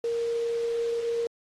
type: tone in noise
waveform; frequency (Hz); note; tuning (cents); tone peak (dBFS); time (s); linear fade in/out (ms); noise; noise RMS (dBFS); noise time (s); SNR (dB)
sine; 466.2; A#4; 0; -25; 0.04-1.27; 2; white; -43; 0.04-1.27; +15
effects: low-pass 5000 Hz 12 dB/octave + AAC 32 kbps